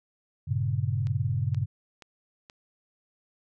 sine chord, G diminished, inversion none, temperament equal with one note detuned, 98 / 116.88 / 138.59 Hz, G2 / Bb2 / Db3, 0 / +5 / 0 cents, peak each -29 dBFS, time 0.47-1.66 s, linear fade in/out 20 ms
click train, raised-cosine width 0.2 ms, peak -29 dBFS, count 4, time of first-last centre 1.07-2.499 s, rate 2.1 Hz
effects none

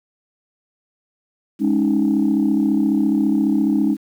sine chord, Ab suspended fourth, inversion none, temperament just, 207.7 / 276.9 / 311.5 Hz, Ab3 / Db4 / Eb4, 0 / -2 / +2 cents, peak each -18 dBFS, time 1.59-3.97 s, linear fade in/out 50 ms, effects tanh soft clip ceiling -8 dBFS + 8-bit

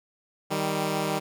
10% pulse tone pair together, 155.49 / 195.9 Hz, D#3 / G3, -1 / -1 cents, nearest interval major third, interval 400 cents, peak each -20 dBFS, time 0.5-1.2 s, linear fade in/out 20 ms, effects none

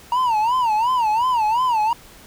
triangle tone with vibrato, 933 Hz, A#5, 1 cent sharp, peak -14 dBFS, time 0.12-1.93 s, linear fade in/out 2 ms, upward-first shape sine, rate 2.8 Hz, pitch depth 170 cents each way, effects pink hiss -45 dBFS RMS until 2.26 s

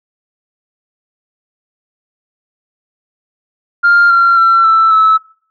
sine tone with pitch steps, 1400 / 1375.2 / 1350.7 / 1326.8 / 1303.2 Hz, F6 / F6 / E6 / E6 / E6, +4 / -27 / +42 / +11 / -20 cents, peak -4 dBFS, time 3.83-5.18 s, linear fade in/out 20 ms, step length 270 ms, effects noise-tail reverb RT60 0.5 s tail -21 dB re dry + tanh soft clip ceiling -2 dBFS

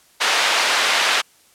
white band-pass noise, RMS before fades -18 dBFS, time 0.2-1.22 s, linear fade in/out 20 ms, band 640 to 3400 Hz, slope 12 dB/octave, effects white hiss -54 dBFS RMS until 1.54 s + low-pass 12000 Hz 12 dB/octave

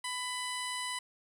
15% pulse tone with low-pass filter, 997 Hz, B5, 16 cents sharp, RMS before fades -37 dBFS, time 0.04-0.99 s, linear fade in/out 5 ms, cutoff 9200 Hz, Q 2.4, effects 10-bit

